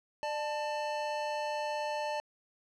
square tone pair together, 598.6 / 880 Hz, D5 / A5, +33 / 0 cents, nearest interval perfect fifth, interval 667 cents, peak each -36 / -36 dBFS, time 0.23-2.2 s, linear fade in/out 0 ms, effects low-pass 5000 Hz 12 dB/octave

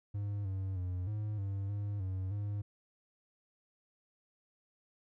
triangle tone with pitch steps, 101.9 / 95.7 / 90.7 / 105.9 / 98.4 / 102.2 / 94.1 / 102.6 Hz, G#2 / G2 / F#2 / G#2 / G2 / G#2 / F#2 / G#2, -32 / -41 / -34 / +34 / +7 / -27 / +30 / -21 cents, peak -32 dBFS, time 0.14-2.62 s, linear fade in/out 10 ms, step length 310 ms, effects none

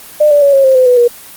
sine tone with pitch steps, 601 / 581.9 / 563.4 / 545.4 / 528.1 / 511.3 / 495 / 479.2 Hz, D5 / D5 / C#5 / C#5 / C5 / C5 / B4 / A#4, +40 / -16 / +28 / -28 / +16 / -40 / +4 / +48 cents, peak -4 dBFS, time 0.2-1.08 s, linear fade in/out 10 ms, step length 110 ms, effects white hiss -33 dBFS RMS until 1.36 s + Opus 24 kbps

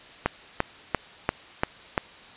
click train, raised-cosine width 0.5 ms, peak -6 dBFS, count 6, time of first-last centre 0.26-1.978 s, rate 2.91 Hz, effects white hiss -47 dBFS RMS until 2.36 s + resampled to 8000 Hz

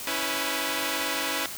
5% pulse tone cluster, 278.3 / 326.6 / 498.4 Hz, C#4 / E4 / B4, +7 / -16 / +16 cents, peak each -20 dBFS, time 0.07-1.46 s, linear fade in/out 2 ms, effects white hiss -37 dBFS RMS until 1.57 s

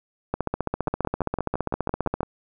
two click trains, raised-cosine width 1 ms, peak -12 / -10 dBFS, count 9 / 29, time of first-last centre 0.88-2.231 / 0.34-2.207 s, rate 5.92 / 15 Hz, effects none

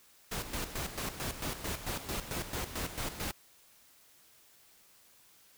pink noise with tremolo, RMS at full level -36 dBFS, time 0.31-3.32 s, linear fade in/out 10 ms, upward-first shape square, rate 4.5 Hz, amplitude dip 65%, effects white hiss -62 dBFS RMS until 5.57 s

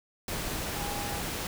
sine tone in noise, 815 Hz, G#5, 33 cents flat, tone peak -38 dBFS, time 0.76-1.2 s, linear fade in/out 2 ms, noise pink, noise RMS -34 dBFS, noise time 0.28-1.47 s, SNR -7 dB, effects none

